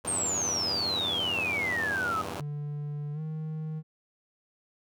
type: chord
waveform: 5% pulse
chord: E diminished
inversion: none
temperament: equal with one note detuned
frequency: 82.41 / 98 / 118.78 Hz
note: E2 / G2 / Bb2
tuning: 0 / 0 / +33 cents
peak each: -27 / -27 / -30 dBFS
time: 0.04-2.41 s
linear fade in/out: 10 ms
type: exponential sweep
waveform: sine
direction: down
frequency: 8800 to 1244.5 Hz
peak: -27 dBFS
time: 0.07-2.22 s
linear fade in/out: 10 ms
type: tone with pitch glide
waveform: triangle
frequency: 146.83 to 156.46 Hz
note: D3 to D#3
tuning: 0 to +10 cents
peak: -30 dBFS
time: 2.37-3.83 s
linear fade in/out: 50 ms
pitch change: +110 cents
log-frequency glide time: 3.13-3.2 s
effects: none